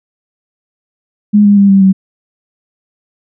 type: tone with pitch steps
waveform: sine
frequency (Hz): 207.7 / 203.4 / 199.24 / 195.14 / 191.12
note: G#3 / G#3 / G3 / G3 / G3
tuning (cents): 0 / -36 / +28 / -8 / -44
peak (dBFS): -3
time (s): 1.33-1.93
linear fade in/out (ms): 20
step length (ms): 120
effects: none